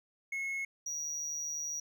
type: tone pair in turn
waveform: triangle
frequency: 2178 / 5774 Hz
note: C#7 / F#8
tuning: -31 / -43 cents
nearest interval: octave + perfect fourth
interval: 1688 cents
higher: second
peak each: -32 / -34 dBFS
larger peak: first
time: 0.32-0.65 / 0.86-1.8 s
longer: second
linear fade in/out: 5 ms
effects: none